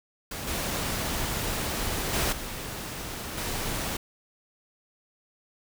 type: noise with level steps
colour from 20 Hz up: pink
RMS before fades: -35 / -30 / -26 / -36 / -31 dBFS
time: 0.31-3.97 s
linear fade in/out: 5 ms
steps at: 0.47 / 2.13 / 2.32 / 3.37 s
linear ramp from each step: 10 ms
effects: none